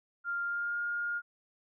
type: tone with pitch glide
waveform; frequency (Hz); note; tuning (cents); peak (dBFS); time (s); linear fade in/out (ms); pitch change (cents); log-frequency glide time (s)
sine; 1396.9 to 1418; F6 to F6; 0 to +26; -31; 0.24-1.22; 50; +26; 0.43-0.79
effects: none